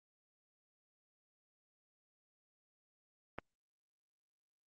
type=click; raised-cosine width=0.5 ms; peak=-25 dBFS; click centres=3.386 s; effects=Opus 32 kbps